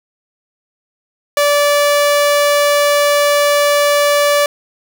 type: tone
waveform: sawtooth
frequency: 580 Hz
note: D5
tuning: 22 cents flat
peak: -6 dBFS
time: 1.37-4.46 s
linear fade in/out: 2 ms
effects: none